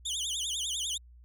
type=tone with vibrato; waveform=25% pulse; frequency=3300 Hz; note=G#7; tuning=12 cents flat; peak=-27 dBFS; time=0.05-0.98 s; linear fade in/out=10 ms; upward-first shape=triangle; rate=10 Hz; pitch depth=240 cents each way; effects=added 60 Hz sine -51 dBFS peak until 1.24 s